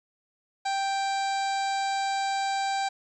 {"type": "harmonic tone with a mistuned harmonic", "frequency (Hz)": 784, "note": "G5", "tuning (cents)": 0, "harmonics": [1, 2, 3, 4, 5, 6, 7, 8, 9, 10], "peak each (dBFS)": [-26, -36, -39, -47, -39, -41, -50, -49, -46, -46], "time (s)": [0.65, 2.89], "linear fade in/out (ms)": 10, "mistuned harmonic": 4, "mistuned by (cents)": 29, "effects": ["11-bit"]}